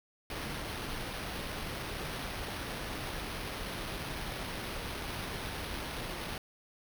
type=noise with sample-and-hold; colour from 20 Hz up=pink; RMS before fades=-39 dBFS; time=0.3-6.38 s; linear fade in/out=2 ms; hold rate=7350 Hz; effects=none